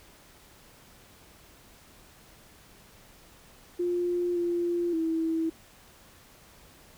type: tone with pitch steps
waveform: sine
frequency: 352 / 346.4 / 325.1 Hz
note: F4 / F4 / E4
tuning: +14 / -14 / -24 cents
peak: -25 dBFS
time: 3.79-5.5 s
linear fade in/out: 10 ms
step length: 570 ms
effects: pink hiss -55 dBFS RMS until 6.97 s